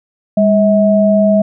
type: tone pair together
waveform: sine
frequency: 202.4 / 642.6 Hz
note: G#3 / E5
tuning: -44 / -44 cents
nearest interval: octave + minor sixth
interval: 2000 cents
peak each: -10 dBFS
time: 0.37-1.42 s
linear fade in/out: 5 ms
effects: none